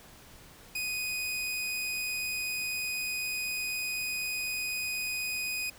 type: tone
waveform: sawtooth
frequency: 2492 Hz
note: D#7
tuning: 2 cents sharp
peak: -28 dBFS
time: 0.75-5.7 s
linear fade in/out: 5 ms
effects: pink hiss -53 dBFS RMS until 5.78 s